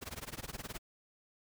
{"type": "noise with tremolo", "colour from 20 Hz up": "pink", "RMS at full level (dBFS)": -41, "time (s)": [0.01, 0.79], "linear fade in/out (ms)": 20, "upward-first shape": "sine", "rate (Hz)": 19, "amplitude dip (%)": 95, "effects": []}